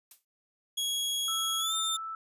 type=noise with exponential decay; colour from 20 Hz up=blue; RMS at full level=-46 dBFS; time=0.11-0.25 s; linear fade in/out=2 ms; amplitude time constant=30 ms
type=tone with pitch glide; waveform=sawtooth; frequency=3322 to 3602 Hz; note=G#7 to A7; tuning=0 to +40 cents; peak=-26 dBFS; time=0.77-1.97 s; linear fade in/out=10 ms; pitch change=+140 cents; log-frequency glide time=1.59-1.73 s
type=tone; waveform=sine; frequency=1318.5 Hz; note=E6; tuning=in tune; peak=-35 dBFS; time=1.28-2.15 s; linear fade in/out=2 ms
effects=resampled to 32000 Hz